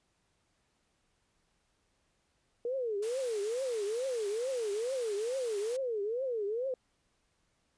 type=tone with vibrato; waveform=sine; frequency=463.3 Hz; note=A#4; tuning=11 cents flat; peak=-31 dBFS; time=2.65-6.74 s; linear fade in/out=2 ms; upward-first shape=triangle; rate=2.3 Hz; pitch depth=290 cents each way
type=high-pass noise; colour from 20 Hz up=white; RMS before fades=-46 dBFS; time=3.02-5.77 s; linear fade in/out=10 ms; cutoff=320 Hz; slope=96 dB/octave
effects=pink hiss -75 dBFS RMS until 7.77 s + resampled to 22050 Hz